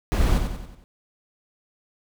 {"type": "noise with echo", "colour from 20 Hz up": "brown", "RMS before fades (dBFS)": -20, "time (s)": [0.12, 0.38], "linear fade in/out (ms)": 0, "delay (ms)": 92, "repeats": 5, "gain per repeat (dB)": -6, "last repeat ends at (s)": 0.84, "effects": []}